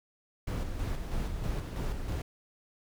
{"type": "noise with tremolo", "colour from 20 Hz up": "brown", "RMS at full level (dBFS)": -32, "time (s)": [0.47, 2.22], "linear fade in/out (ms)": 5, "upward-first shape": "square", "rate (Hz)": 3.1, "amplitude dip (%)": 40, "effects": []}